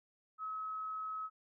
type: tone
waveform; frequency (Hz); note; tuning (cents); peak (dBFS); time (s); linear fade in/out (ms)
sine; 1283; E6; -47; -38; 0.38-1.3; 50
effects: none